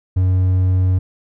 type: tone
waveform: triangle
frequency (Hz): 92.5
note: F#2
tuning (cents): 0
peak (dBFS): -10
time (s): 0.16-0.99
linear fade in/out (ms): 10
effects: none